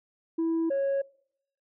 sine tone pair in turn, 328.4 / 551.2 Hz, E4 / C#5, -6 / -10 cents, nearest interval major sixth, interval 896 cents, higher second, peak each -22 dBFS, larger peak neither, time 0.38-0.7 / 0.7-1.02 s, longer neither, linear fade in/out 10 ms, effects noise-tail reverb RT60 0.7 s tail -24 dB re dry + tanh soft clip ceiling -23 dBFS

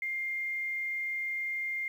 sine tone with quantisation, 2111 Hz, C7, 15 cents sharp, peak -31 dBFS, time 0.02-1.88 s, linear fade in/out 2 ms, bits 10, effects none

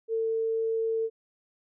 sine tone, 449.3 Hz, A4, 36 cents sharp, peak -25 dBFS, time 0.08-1.1 s, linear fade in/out 50 ms, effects none

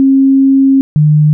sine tone pair in turn, 269.9 / 151.17 Hz, C#4 / D#3, -46 / -50 cents, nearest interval minor seventh, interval 1004 cents, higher first, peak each -4 dBFS, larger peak neither, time 0-0.81 / 0.96-1.33 s, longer first, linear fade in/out 0 ms, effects none

